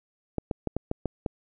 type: clicks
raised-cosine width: 2 ms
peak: -14 dBFS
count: 7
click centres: 0.383 / 0.512 / 0.673 / 0.766 / 0.914 / 1.057 / 1.262 s
effects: none